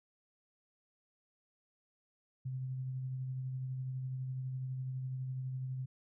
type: tone with tremolo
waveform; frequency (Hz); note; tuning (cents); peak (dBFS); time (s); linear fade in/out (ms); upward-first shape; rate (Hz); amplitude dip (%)
sine; 129.9; C3; -12; -35; 2.45-5.86; 10; triangle; 12; 30
effects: none